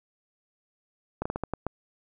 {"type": "slowing click train", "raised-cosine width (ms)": 1, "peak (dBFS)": -15, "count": 7, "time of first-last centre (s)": [1.22, 1.666], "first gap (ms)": 35, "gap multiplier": 1.3, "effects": []}